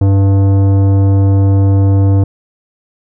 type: tone with tanh clipping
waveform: sine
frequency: 98 Hz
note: G2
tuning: in tune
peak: -8 dBFS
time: 0.01-2.24 s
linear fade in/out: 5 ms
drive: 14 dB
effects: none